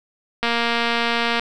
click train, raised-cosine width 0.3 ms, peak -5 dBFS, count 227, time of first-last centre 0.43-1.396 s, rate 234 Hz, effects none

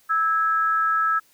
sine tone pair together, 1310 / 1649.4 Hz, E6 / G#6, -11 / -12 cents, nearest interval major third, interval 399 cents, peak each -19 / -25 dBFS, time 0.09-1.2 s, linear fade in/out 20 ms, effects white hiss -59 dBFS RMS until 1.33 s

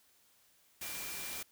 sine tone in noise, 2372 Hz, D7, 17 cents sharp, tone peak -49 dBFS, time 0.82-1.42 s, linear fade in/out 5 ms, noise white, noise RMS -42 dBFS, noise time 0.81-1.43 s, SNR -10 dB, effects white hiss -68 dBFS RMS until 1.51 s

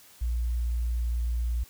sine tone, 59 Hz, A#1, 22 cents sharp, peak -25 dBFS, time 0.21-1.64 s, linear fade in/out 10 ms, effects white hiss -54 dBFS RMS until 1.69 s

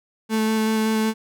35% pulse tone with vibrato, 219.3 Hz, A3, 6 cents flat, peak -17 dBFS, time 0.29-1.14 s, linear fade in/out 50 ms, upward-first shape square, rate 5.3 Hz, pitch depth 8 cents each way, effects none

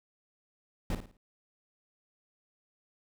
brown noise with echo, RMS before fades -31 dBFS, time 0.9-0.95 s, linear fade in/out 2 ms, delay 55 ms, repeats 4, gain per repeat -9 dB, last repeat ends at 1.17 s, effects none

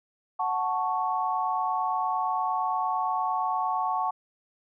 sine chord, F# minor, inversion none, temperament equal, 740 / 880 / 1108.7 Hz, F#5 / A5 / C#6, 0 / 0 / 0 cents, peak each -29 dBFS, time 0.39-4.11 s, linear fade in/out 10 ms, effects none

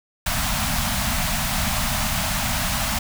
pink band-stop noise, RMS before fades -23 dBFS, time 0.26-2.99 s, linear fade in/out 5 ms, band 260 to 600 Hz, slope 96 dB/octave, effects none

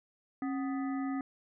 harmonic tone with a mistuned harmonic, 248.7 Hz, B3, 12 cents sharp, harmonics 1 / 3 / 5 / 7 / 8, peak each -32 / -43 / -45 / -53 / -51 dBFS, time 0.42-1.21 s, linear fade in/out 2 ms, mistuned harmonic 1, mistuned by +150 cents, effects none

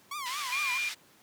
sawtooth tone with vibrato, 1090 Hz, C#6, 29 cents flat, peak -31 dBFS, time 0.11-0.78 s, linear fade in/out 5 ms, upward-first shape triangle, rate 4.5 Hz, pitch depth 210 cents each way
white band-pass noise, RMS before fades -39 dBFS, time 0.25-0.95 s, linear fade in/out 20 ms, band 1600 to 4500 Hz, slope 12 dB/octave
sine tone, 2400 Hz, D7, 37 cents sharp, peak -29 dBFS, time 0.52-0.89 s, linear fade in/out 5 ms
effects pink hiss -60 dBFS RMS until 1.22 s + high-pass 150 Hz 12 dB/octave

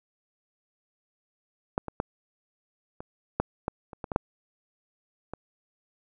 clicks, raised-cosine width 1 ms, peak -11 / -20 / -12 / -24 / -9 / -13 / -27 / -20 / -17 / -6 / -21 dBFS, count 11, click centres 1.779 / 1.883 / 2.001 / 3.005 / 3.4 / 3.681 / 3.932 / 4.042 / 4.118 / 4.161 / 5.336 s, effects none

